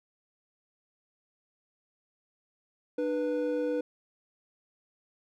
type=tone pair together; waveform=triangle; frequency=300 / 490.7 Hz; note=D4 / B4; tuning=+37 / -11 cents; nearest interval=major sixth; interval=852 cents; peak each=-30 / -27 dBFS; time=2.98-3.81 s; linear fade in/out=5 ms; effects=none